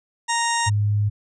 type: harmonic tone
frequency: 932.3 Hz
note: A#5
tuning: in tune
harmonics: 1 / 2 / 3 / 4 / 6 / 7 / 8 / 9 / 10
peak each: -22 / -26 / -33 / -31 / -30 / -33 / -31 / -34 / -38 dBFS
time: 0.28-0.7 s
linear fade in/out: 20 ms
type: tone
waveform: sine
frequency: 103.83 Hz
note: G#2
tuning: in tune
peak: -17 dBFS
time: 0.66-1.1 s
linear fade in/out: 20 ms
effects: none